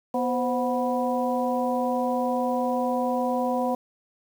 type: harmonic tone with a mistuned harmonic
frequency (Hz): 245.5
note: B3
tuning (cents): -10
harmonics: 1 / 2 / 3 / 4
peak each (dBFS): -27 / -27 / -28 / -31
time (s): 0.14-3.75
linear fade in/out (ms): 5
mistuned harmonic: 2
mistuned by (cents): +85
effects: 8-bit